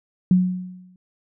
sine tone with exponential decay, 182.7 Hz, F#3, 22 cents flat, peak -10 dBFS, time 0.31-0.96 s, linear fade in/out 2 ms, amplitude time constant 140 ms, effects none

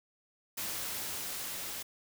white noise with level ramp, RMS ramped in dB -37 to -40 dBFS, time 0.57-1.83 s, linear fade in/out 10 ms, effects none

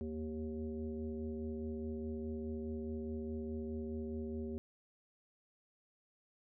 sine tone with frequency modulation, 233.1 Hz, A#3, in tune, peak -38 dBFS, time 0.01-4.58 s, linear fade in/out 0 ms, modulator 157 Hz, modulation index 1.2, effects none

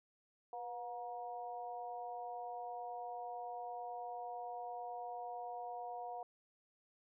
sine tone with amplitude modulation, 719 Hz, F#5, 50 cents flat, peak -38 dBFS, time 0.53-6.23 s, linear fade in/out 2 ms, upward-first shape sine, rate 229 Hz, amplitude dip 95%, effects none

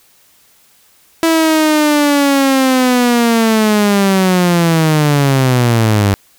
sawtooth linear sweep, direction down, 329.6 to 97.5 Hz, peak -5 dBFS, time 1.23-6.14 s, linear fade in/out 0 ms, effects white hiss -50 dBFS RMS until 6.38 s

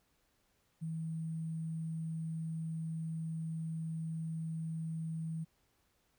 sine tone with sample-and-hold, 161.7 Hz, E3, 33 cents flat, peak -36 dBFS, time 0.81-5.45 s, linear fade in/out 20 ms, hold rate 8820 Hz, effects pink hiss -75 dBFS RMS until 6.18 s

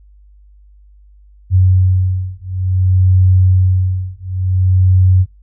sine beating tone pair, 92.5 / 93.06 Hz, F#2 / F#2, 0 / +10 cents, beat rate 0.56 Hz, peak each -12 dBFS, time 1.5-5.26 s, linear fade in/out 50 ms, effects noise-tail reverb RT60 0.2 s tail -24 dB re dry + added 50 Hz sine -41 dBFS peak until 5.42 s

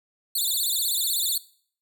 10% pulse tone with vibrato, 3951 Hz, B7, in tune, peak -16 dBFS, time 0.35-1.38 s, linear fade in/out 5 ms, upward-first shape sine, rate 16 Hz, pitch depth 220 cents each way, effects noise-tail reverb RT60 0.5 s tail -19 dB re dry

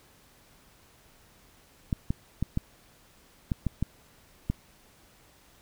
clicks, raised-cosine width 5 ms, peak -14 dBFS, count 8, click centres 1.928 / 2.105 / 2.426 / 2.574 / 3.518 / 3.667 / 3.826 / 4.5 s, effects pink hiss -59 dBFS RMS until 5.61 s

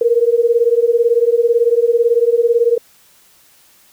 sine beating tone pair, 461.3 / 479.3 Hz, A#4 / A#4, -18 / +48 cents, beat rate 18 Hz, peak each -13 dBFS, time 0.01-2.78 s, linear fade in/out 5 ms, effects white hiss -50 dBFS RMS until 3.92 s

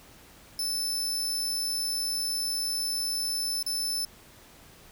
sawtooth tone with dropouts, 5274 Hz, E8, in tune, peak -25 dBFS, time 0.59-4.05 s, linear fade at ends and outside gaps 2 ms, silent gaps 3.628-3.663 s, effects pink hiss -53 dBFS RMS until 4.91 s

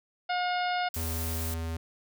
harmonic tone, 718 Hz, F5, 48 cents sharp, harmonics 1 / 2 / 3 / 4 / 5 / 6 / 7, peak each -28 / -34 / -38 / -40 / -42 / -44 / -45 dBFS, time 0.29-0.89 s, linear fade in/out 10 ms
blue noise, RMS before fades -37 dBFS, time 0.94-1.54 s, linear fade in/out 2 ms
square tone, 82 Hz, E2, 9 cents flat, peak -32 dBFS, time 0.96-1.77 s, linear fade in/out 5 ms
effects none

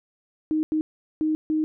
sine tone bursts at uneven times, 311.1 Hz, D#4, in tune, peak -20 dBFS, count 4, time 0.51-0.63 / 0.72-0.81 / 1.21-1.35 / 1.5-1.64 s, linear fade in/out 0 ms, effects none

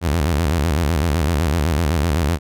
sawtooth tone with vibrato, 78.5 Hz, D#2, 16 cents sharp, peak -12 dBFS, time 0.01-2.39 s, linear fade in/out 50 ms, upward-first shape square, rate 7.9 Hz, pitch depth 160 cents each way, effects none

